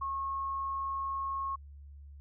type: tone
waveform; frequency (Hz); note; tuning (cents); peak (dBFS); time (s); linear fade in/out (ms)
sine; 1089; C#6; -31; -32; 0.01-1.56; 10
effects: added 71 Hz sine -47 dBFS peak until 2.2 s